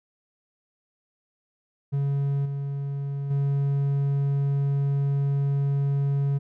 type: tone with level steps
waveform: triangle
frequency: 140 Hz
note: C#3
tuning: 18 cents sharp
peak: -20 / -25 / -19 dBFS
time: 1.92-6.39 s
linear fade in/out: 20 ms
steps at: 2.45 / 3.3 s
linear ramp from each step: 10 ms
effects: none